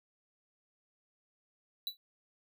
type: tone with exponential decay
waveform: square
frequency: 3951 Hz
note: B7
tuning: in tune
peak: -31 dBFS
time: 1.87-1.97 s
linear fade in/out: 1 ms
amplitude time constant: 21 ms
effects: none